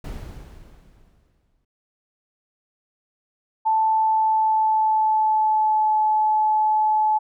brown noise with exponential decay, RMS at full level -30 dBFS, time 0.04-1.65 s, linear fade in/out 5 ms, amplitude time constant 350 ms
sine tone with pitch glide, 880 to 860.9 Hz, A5 to A5, 0 to -38 cents, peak -16 dBFS, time 3.65-7.19 s, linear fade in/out 20 ms, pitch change -38 cents, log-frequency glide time 3.8-5.97 s
effects none

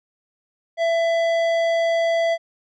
sine tone with tanh clipping, 667 Hz, E5, 20 cents sharp, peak -19 dBFS, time 0.77-2.38 s, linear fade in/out 50 ms, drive 13 dB, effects none

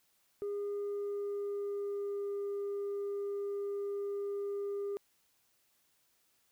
sine tone with pitch glide, 407.1 to 402.7 Hz, G#4 to G4, -35 to +47 cents, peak -32 dBFS, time 0.42-4.97 s, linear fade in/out 0 ms, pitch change -18 cents, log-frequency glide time 0.76-2.35 s, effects tanh soft clip ceiling -33 dBFS + white hiss -73 dBFS RMS until 6.51 s

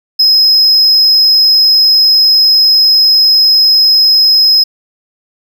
triangle tone, 5110 Hz, D#8, 45 cents sharp, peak -3 dBFS, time 0.19-4.64 s, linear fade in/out 10 ms, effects none

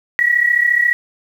sine tone pair together, 1900 / 1934.3 Hz, A#6 / B6, +33 / -37 cents, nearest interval unison, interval 30 cents, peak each -16 / -13 dBFS, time 0.19-0.93 s, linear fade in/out 0 ms, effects 7-bit

